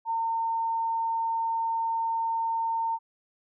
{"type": "tone", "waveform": "sine", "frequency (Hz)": 910, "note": "A#5", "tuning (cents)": -42, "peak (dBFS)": -25, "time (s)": [0.05, 2.99], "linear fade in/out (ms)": 50, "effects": []}